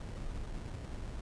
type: noise with sample-and-hold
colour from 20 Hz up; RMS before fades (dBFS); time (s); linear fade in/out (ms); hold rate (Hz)
brown; -41; 0-1.21; 5; 2450
effects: resampled to 22050 Hz